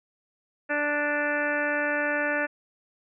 harmonic tone, 293.7 Hz, D4, in tune, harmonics 1 / 2 / 3 / 4 / 5 / 6 / 7 / 8 / 9, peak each -33 / -29 / -36 / -39 / -30 / -29 / -40 / -38 / -39 dBFS, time 0.69-2.47 s, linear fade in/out 20 ms, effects none

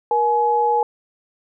sine tone pair together, 474.2 / 845 Hz, A#4 / G#5, +30 / +30 cents, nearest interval minor seventh, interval 1000 cents, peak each -20 / -16 dBFS, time 0.11-0.83 s, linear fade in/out 2 ms, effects none

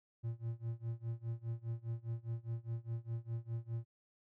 triangle tone with tremolo, 115.7 Hz, A#2, 13 cents flat, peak -33 dBFS, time 0.23-3.85 s, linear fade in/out 20 ms, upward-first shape sine, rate 4.9 Hz, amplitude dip 95%, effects none

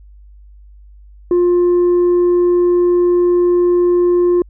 sine tone with tanh clipping, 352.8 Hz, F4, 18 cents sharp, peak -10 dBFS, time 1.31-4.42 s, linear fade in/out 2 ms, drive 2 dB, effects added 50 Hz sine -38 dBFS peak until 4.49 s

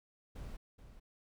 brown noise with echo, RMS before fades -45 dBFS, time 0.35-0.57 s, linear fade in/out 10 ms, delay 430 ms, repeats 1, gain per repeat -10 dB, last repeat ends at 1 s, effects none

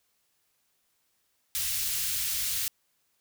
white band-stop noise, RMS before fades -30 dBFS, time 1.55-2.68 s, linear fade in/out 0 ms, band 100 to 2400 Hz, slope 12 dB/octave, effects white hiss -73 dBFS RMS until 3.2 s

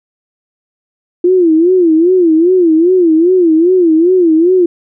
sine tone with vibrato, 342.9 Hz, F4, 32 cents flat, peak -5 dBFS, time 1.24-4.66 s, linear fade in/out 5 ms, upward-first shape sine, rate 2.5 Hz, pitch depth 150 cents each way, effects none

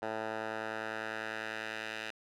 10% pulse tone with band-pass filter sweep, 110 Hz, A2, in tune, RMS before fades -39 dBFS, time 0.02-2.11 s, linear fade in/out 10 ms, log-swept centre 920 to 2400 Hz, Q 1.4, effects none

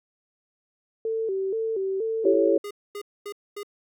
sine tone with vibrato, 414.8 Hz, G#4, 2 cents flat, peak -24 dBFS, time 1.05-2.34 s, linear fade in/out 2 ms, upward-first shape square, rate 2.1 Hz, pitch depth 130 cents each way
sine chord, A dominant seventh, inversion second, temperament equal with one note detuned, 334.4 / 392 / 440 / 554.4 Hz, E4 / G4 / A4 / C#5, +25 / 0 / 0 / 0 cents, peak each -23 dBFS, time 2.25-2.58 s, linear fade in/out 5 ms
square tone bursts, 410 Hz, G#4, 22 cents flat, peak -33 dBFS, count 4, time 2.64-3.632 s, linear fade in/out 5 ms, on 68 ms, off 240 ms
effects none

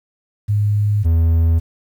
sine / triangle tone pair in turn, 103.83 / 82.41 Hz, G#2 / E2, 0 / 0 cents, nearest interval major third, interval 400 cents, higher first, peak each -13 / -9 dBFS, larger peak second, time 0.48-1.04 / 1.04-1.6 s, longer neither, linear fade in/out 20 ms, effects 8-bit

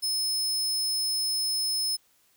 sawtooth tone, 5200 Hz, E8, 24 cents flat, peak -23 dBFS, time 0.02-1.97 s, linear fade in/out 20 ms, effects white hiss -65 dBFS RMS until 2.36 s

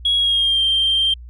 sine tone with pitch glide, 3322 to 3163 Hz, G#7 to G7, 0 to +15 cents, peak -13 dBFS, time 0.05-1.14 s, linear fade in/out 5 ms, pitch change -85 cents, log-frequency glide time 0.16-0.62 s, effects tanh soft clip ceiling -10 dBFS + added 60 Hz sine -34 dBFS peak until 1.29 s

